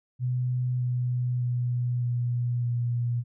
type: tone with pitch steps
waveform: sine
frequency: 125.2 / 123.91 / 122.62 / 121.36 / 120.1 Hz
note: B2 / B2 / B2 / B2 / B2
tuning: +24 / +6 / -12 / -30 / -48 cents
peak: -24 dBFS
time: 0.19-3.24 s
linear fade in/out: 50 ms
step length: 610 ms
effects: none